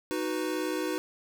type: chord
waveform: square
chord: B major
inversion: first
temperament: equal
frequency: 311.1 / 370 / 493.9 Hz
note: D#4 / F#4 / B4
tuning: 0 / 0 / 0 cents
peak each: -33 / -34 / -36 dBFS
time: 0.11-0.98 s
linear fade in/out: 0 ms
effects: none